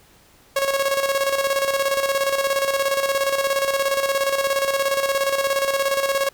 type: tone with tremolo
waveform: sawtooth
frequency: 550 Hz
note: C#5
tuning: 14 cents flat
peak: -13 dBFS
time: 0.56-6.29 s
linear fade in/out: 5 ms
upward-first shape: square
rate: 17 Hz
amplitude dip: 55%
effects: pink hiss -53 dBFS RMS until 6.33 s